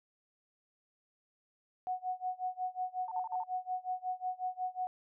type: tone with tremolo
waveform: sine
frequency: 737 Hz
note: F#5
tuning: 7 cents flat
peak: -31 dBFS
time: 1.87-4.87 s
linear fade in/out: 0 ms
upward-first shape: sine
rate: 5.5 Hz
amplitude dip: 95%
type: tone bursts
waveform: sine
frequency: 895 Hz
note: A5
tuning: 29 cents sharp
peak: -37 dBFS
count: 5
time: 3.08-3.436 s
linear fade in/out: 2 ms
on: 36 ms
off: 44 ms
effects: none